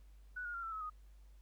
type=tone with pitch steps; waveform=sine; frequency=1480 / 1429.6 / 1380.9 / 1333.9 / 1288.4 / 1244.5 Hz; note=F#6 / F6 / F6 / E6 / E6 / D#6; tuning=0 / +40 / -20 / +20 / -40 / 0 cents; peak=-40 dBFS; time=0.36-0.9 s; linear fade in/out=10 ms; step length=90 ms; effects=added 50 Hz sine -56 dBFS peak until 1.41 s + pink hiss -75 dBFS RMS until 1.41 s